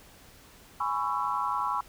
sine chord, C# minor seventh, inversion second, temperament just, 831.5 / 997.9 / 1108.7 / 1330.5 Hz, G#5 / B5 / C#6 / E6, +2 / +18 / 0 / +16 cents, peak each -34 / -31 / -31 / -34 dBFS, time 0.8-1.81 s, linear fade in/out 5 ms, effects pink hiss -54 dBFS RMS until 1.88 s

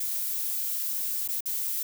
violet noise with dropouts, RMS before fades -30 dBFS, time 0-1.83 s, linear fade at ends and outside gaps 5 ms, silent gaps 1.278-1.286 / 1.407-1.457 s, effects none

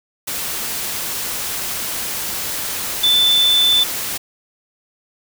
sine tone in noise, 3520 Hz, A7, in tune, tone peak -11 dBFS, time 3.03-3.84 s, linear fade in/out 10 ms, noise white, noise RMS -24 dBFS, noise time 0.27-4.18 s, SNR +10 dB, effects none

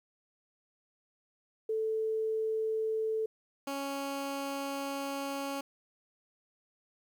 sine / 15% pulse tone pair in turn, 440 / 277.2 Hz, A4 / C#4, 0 / 0 cents, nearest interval minor sixth, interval 800 cents, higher first, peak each -29 / -28 dBFS, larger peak second, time 1.69-3.26 / 3.67-5.61 s, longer second, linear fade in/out 5 ms, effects 11-bit

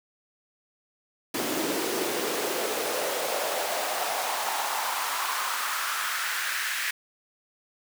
pink noise with high-pass filter sweep, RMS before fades -29 dBFS, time 1.34-6.91 s, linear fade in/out 5 ms, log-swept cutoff 290 to 1800 Hz, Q 2.9, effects none

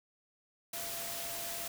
sine tone in noise, 680 Hz, F5, 46 cents flat, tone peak -47 dBFS, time 0.73-1.68 s, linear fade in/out 5 ms, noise white, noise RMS -40 dBFS, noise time 0.73-1.68 s, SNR -10 dB, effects none

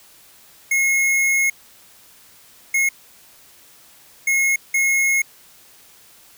square tone bursts at uneven times, 2165 Hz, C#7, 41 cents flat, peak -16 dBFS, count 4, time 0.71-1.5 / 2.74-2.89 / 4.27-4.56 / 4.74-5.22 s, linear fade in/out 5 ms, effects white hiss -49 dBFS RMS until 6.37 s

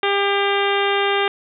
harmonic tone with a mistuned harmonic, 400 Hz, G4, 35 cents sharp, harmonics 1 / 2 / 3 / 4 / 5 / 6 / 7 / 8 / 9, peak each -20 / -23 / -25 / -26 / -27 / -28 / -28 / -29 / -30 dBFS, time 0.03-1.28 s, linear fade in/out 2 ms, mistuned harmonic 6, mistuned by -36 cents, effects none

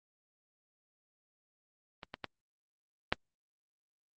clicks, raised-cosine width 0.3 ms, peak -27 / -24 / -20 / -10 dBFS, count 4, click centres 2.032 / 2.141 / 2.243 / 3.125 s, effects Opus 32 kbps

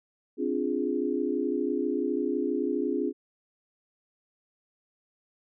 sine chord, D half-diminished seventh, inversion third, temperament equal, 261.6 / 293.7 / 349.2 / 415.3 Hz, C4 / D4 / F4 / Ab4, 0 / 0 / 0 / 0 cents, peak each -31 dBFS, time 0.37-3.13 s, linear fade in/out 50 ms, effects none

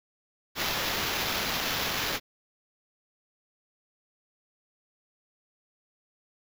violet noise with sample-and-hold, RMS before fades -30 dBFS, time 0.55-2.2 s, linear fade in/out 50 ms, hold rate 8820 Hz, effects none

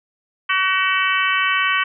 harmonic tone, 378.2 Hz, F#4, 38 cents sharp, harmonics 3 / 4 / 5 / 6 / 7 / 8, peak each -21 / -22 / -23 / -24 / -24 / -25 dBFS, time 0.49-1.84 s, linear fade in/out 10 ms, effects none

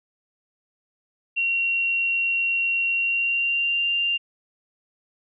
sine tone with pitch glide, 2744 to 2787 Hz, F7 to F7, -31 to -4 cents, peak -20 dBFS, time 1.36-4.18 s, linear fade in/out 20 ms, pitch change +27 cents, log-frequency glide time 2.9-3.9 s, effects none

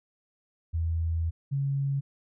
sine tone pair in turn, 82.41 / 138.6 Hz, E2 / C#3, 0 / 0 cents, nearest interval major sixth, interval 900 cents, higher second, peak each -25 dBFS, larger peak neither, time 0.73-1.31 / 1.51-2.01 s, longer first, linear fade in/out 20 ms, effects none

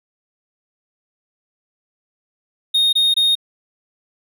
triangle tone bursts, 3707 Hz, A#7, 10 cents flat, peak -11 dBFS, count 3, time 2.74-3.354 s, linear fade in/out 10 ms, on 190 ms, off 22 ms, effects none

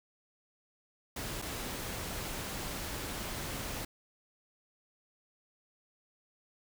pink noise with dropouts, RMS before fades -39 dBFS, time 1.16-3.85 s, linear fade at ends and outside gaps 5 ms, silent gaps 1.418-1.421 s, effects none

